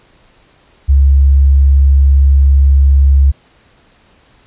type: tone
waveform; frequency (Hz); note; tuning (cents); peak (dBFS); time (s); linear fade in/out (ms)
sine; 68.8; C#2; -12; -4; 0.88-3.32; 20
effects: pink hiss -49 dBFS RMS until 4.46 s + resampled to 8000 Hz